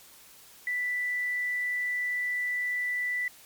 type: tone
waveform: sine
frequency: 1977 Hz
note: B6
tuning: 1 cent sharp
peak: -27 dBFS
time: 0.67-3.28 s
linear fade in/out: 2 ms
effects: white hiss -53 dBFS RMS until 3.45 s + MP3 96 kbps